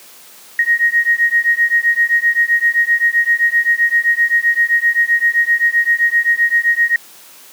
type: beating tone pair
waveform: sine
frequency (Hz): 1872 / 1879.7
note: A#6 / A#6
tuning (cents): +7 / +14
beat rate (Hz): 7.7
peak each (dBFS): -14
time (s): 0.59-6.96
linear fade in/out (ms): 2
effects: white hiss -41 dBFS RMS until 7.52 s + high-pass 200 Hz 12 dB/octave